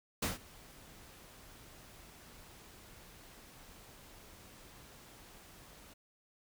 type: noise with ADSR envelope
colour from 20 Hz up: pink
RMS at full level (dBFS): -33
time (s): 0.22-5.94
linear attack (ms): 8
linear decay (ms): 150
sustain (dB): -23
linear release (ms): 12
effects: none